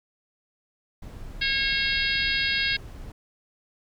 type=noise; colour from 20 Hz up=brown; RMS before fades=-39 dBFS; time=1.02-3.12 s; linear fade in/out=5 ms
type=harmonic tone; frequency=544 Hz; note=C#5; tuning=33 cents flat; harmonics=3 / 4 / 5 / 6 / 7 / 8 / 9; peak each=-28 / -29 / -30 / -31 / -31 / -32 / -33 dBFS; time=1.41-2.77 s; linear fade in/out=10 ms
effects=none